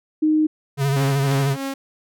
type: tone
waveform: sine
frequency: 309.2 Hz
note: D#4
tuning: 11 cents flat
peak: -14 dBFS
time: 0.22-0.47 s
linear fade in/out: 10 ms
type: tone with vibrato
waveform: square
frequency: 138.59 Hz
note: C#3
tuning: in tune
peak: -18 dBFS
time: 0.77-1.57 s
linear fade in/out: 50 ms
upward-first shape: sine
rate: 13 Hz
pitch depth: 45 cents each way
type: tone with tremolo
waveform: sawtooth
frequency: 272.1 Hz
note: C#4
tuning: 32 cents flat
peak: -20 dBFS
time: 0.96-1.74 s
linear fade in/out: 5 ms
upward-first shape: sine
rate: 3.2 Hz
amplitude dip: 70%
effects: none